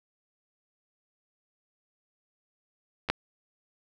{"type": "clicks", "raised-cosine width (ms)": 0.3, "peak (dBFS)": [-19, -7], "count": 2, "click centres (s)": [3.088, 3.1], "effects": []}